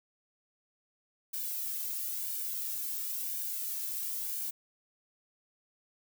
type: noise with flanger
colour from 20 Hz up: violet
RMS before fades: -36 dBFS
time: 1.33-4.51 s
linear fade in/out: 10 ms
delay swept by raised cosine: 1.5 to 2.1 ms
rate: 0.98 Hz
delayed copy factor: -0.75
effects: none